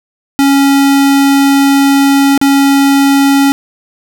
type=tone with dropouts; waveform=square; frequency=277.2 Hz; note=C#4; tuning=in tune; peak=-6 dBFS; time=0.39-3.52 s; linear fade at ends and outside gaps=0 ms; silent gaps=2.377-2.414 s; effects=none